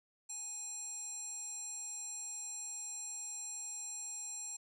square tone with band-pass filter, 830.6 Hz, G#5, in tune, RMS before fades -44 dBFS, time 0.29-4.57 s, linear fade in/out 10 ms, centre 7500 Hz, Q 8.8, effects none

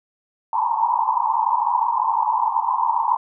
white band-pass noise, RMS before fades -20 dBFS, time 0.53-3.17 s, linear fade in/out 2 ms, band 870 to 1000 Hz, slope 96 dB/octave, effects none

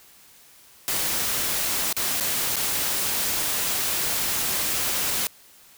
white noise with dropouts, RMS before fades -25 dBFS, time 0.88-5.27 s, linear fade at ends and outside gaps 0 ms, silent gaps 1.927-1.966 / 2.2-2.208 / 2.558-2.566 s, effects white hiss -52 dBFS RMS until 5.77 s

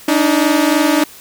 sawtooth tone pair together, 289.7 / 313 Hz, D4 / D#4, -24 / +10 cents, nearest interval minor second, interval 134 cents, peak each -10 dBFS, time 0.08-1.04 s, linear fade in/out 5 ms, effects white hiss -39 dBFS RMS until 1.2 s

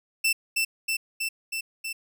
sawtooth tone with echo, 2669 Hz, E7, 21 cents sharp, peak -17 dBFS, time 0.24-0.33 s, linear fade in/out 10 ms, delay 320 ms, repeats 5, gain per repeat -2 dB, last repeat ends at 1.93 s, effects none

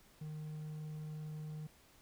triangle tone, 153.7 Hz, D#3, 21 cents flat, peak -40 dBFS, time 0.21-1.67 s, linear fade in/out 5 ms, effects pink hiss -65 dBFS RMS until 2.01 s

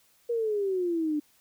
sine exponential sweep, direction down, 479.4 to 292.9 Hz, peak -25 dBFS, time 0.29-1.2 s, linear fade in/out 10 ms, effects white hiss -64 dBFS RMS until 1.4 s

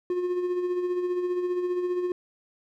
triangle tone with tremolo, 358.3 Hz, F4, 44 cents sharp, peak -21 dBFS, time 0.1-2.12 s, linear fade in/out 2 ms, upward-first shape sine, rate 15 Hz, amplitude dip 45%, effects none

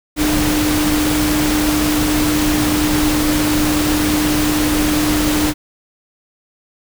sine tone in noise, 301.8 Hz, D4, 47 cents sharp, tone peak -15 dBFS, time 0.16-5.54 s, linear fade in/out 50 ms, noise pink, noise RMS -19 dBFS, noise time 0.16-5.54 s, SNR +1 dB, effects none

